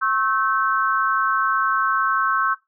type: tone cluster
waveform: sine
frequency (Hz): 1088 / 1306 / 1537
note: C#6 / E6 / G6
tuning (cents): -33 / -17 / -35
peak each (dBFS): -22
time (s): 0.01-2.55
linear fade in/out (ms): 20
effects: noise-tail reverb RT60 0.2 s tail -18 dB re dry